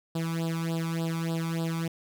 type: tone with flanger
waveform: sawtooth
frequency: 164.81 Hz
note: E3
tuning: in tune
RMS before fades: -30 dBFS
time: 0.15-1.88 s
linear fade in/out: 5 ms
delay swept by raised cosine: 0.23 to 0.88 ms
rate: 3.4 Hz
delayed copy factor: +0.9
effects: none